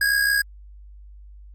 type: tone with amplitude modulation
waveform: square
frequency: 1643 Hz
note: G#6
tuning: 19 cents flat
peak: -16 dBFS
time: 0.01-0.42 s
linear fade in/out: 5 ms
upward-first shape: sine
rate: 66 Hz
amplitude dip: 55%
effects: added 50 Hz sine -41 dBFS peak until 1.54 s + Opus 48 kbps